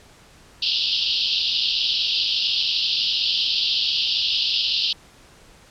pink band-pass noise, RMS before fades -22 dBFS, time 0.62-4.93 s, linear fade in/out 5 ms, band 2800 to 5100 Hz, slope 96 dB/octave, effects pink hiss -50 dBFS RMS until 5.7 s + low-pass 9000 Hz 12 dB/octave

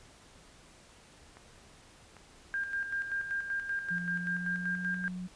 clicks, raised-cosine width 0.5 ms, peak -35 dBFS, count 2, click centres 1.37 / 2.167 s
sine tone with tremolo, 1600 Hz, G6, 35 cents sharp, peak -30 dBFS, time 2.54-5.08 s, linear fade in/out 0 ms, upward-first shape square, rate 5.2 Hz, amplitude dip 55%
sine tone with pitch glide, 174.61 to 181.71 Hz, F3 to F#3, 0 to -31 cents, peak -36 dBFS, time 3.9-5.28 s, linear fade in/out 20 ms, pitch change +69 cents, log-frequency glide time 4.09-5.01 s
effects pink hiss -57 dBFS RMS until 5.35 s + resampled to 22050 Hz

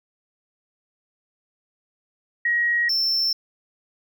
sine / triangle tone pair in turn, 1896 / 5363 Hz, A#6 / E8, +29 / +29 cents, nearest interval octave + tritone, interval 1800 cents, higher second, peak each -18 dBFS, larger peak neither, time 2.45-2.89 / 2.89-3.33 s, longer neither, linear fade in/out 5 ms, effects none

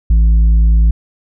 sine tone with tanh clipping, 55 Hz, A1, in tune, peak -7 dBFS, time 0.1-0.91 s, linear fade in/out 5 ms, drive 5 dB, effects none

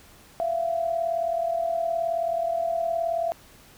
sine tone pair together, 670 / 709 Hz, E5 / F5, +28 / +26 cents, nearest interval minor second, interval 98 cents, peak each -24 / -30 dBFS, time 0.4-3.32 s, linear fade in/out 0 ms, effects pink hiss -52 dBFS RMS until 3.77 s

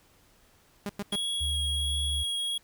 sawtooth tone bursts, 202.8 Hz, G#3, 41 cents flat, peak -27 dBFS, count 3, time 0.86-1.156 s, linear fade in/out 0 ms, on 32 ms, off 100 ms
square tone with vibrato, 3316 Hz, G#7, 3 cents flat, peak -29 dBFS, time 1.12-2.58 s, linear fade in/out 5 ms, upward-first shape sine, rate 1.4 Hz, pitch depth 10 cents each way
sine tone with pitch glide, 74.1 to 72.53 Hz, D2 to D2, +16 to -21 cents, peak -30 dBFS, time 1.4-2.24 s, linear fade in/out 20 ms, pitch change -37 cents, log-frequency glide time 1.69-1.85 s
effects pink hiss -62 dBFS RMS until 2.63 s

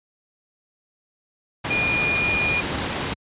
sine tone in noise, 2433 Hz, D#7, 39 cents flat, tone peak -20 dBFS, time 1.7-2.61 s, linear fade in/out 10 ms, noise pink, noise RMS -25 dBFS, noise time 1.64-3.14 s, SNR +2 dB, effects high-pass 80 Hz 12 dB/octave + resampled to 8000 Hz

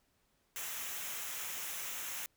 white noise with comb filter, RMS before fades -41 dBFS, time 0.56-2.26 s, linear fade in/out 0 ms, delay 0.22 ms, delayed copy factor -0.55, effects pink hiss -75 dBFS RMS until 2.36 s

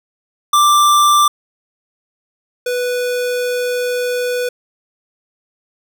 square tone pair in turn, 1179 / 493.3 Hz, D6 / B4, +6 / -2 cents, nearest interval octave + minor third, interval 1508 cents, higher first, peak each -9 / -17 dBFS, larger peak first, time 0.53-1.28 / 2.66-4.49 s, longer second, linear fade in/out 5 ms, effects none

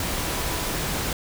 sine tone in noise, 987.8 Hz, B5, in tune, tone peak -38 dBFS, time 0.18-0.72 s, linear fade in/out 2 ms, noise pink, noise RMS -27 dBFS, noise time 0-1.13 s, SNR -14 dB, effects none

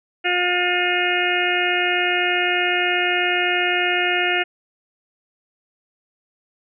harmonic tone, 356.8 Hz, F4, 37 cents sharp, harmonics 1 / 2 / 4 / 5 / 6 / 7 / 8, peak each -25 / -25 / -25 / -25 / -25 / -25 / -25 dBFS, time 0.24-4.44 s, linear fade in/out 20 ms, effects none

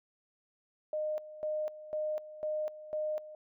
sine tone with tremolo, 613 Hz, D#5, 26 cents flat, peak -31 dBFS, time 0.93-3.35 s, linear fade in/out 2 ms, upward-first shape square, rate 2 Hz, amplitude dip 80%, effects none

